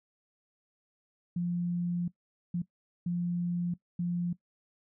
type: tone bursts at uneven times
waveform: sine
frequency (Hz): 174.61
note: F3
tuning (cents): 0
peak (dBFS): -28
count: 4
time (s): 1.36-2.08 / 2.54-2.62 / 3.06-3.74 / 3.99-4.33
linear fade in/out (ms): 5
effects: noise-tail reverb RT60 0.1 s tail -18 dB re dry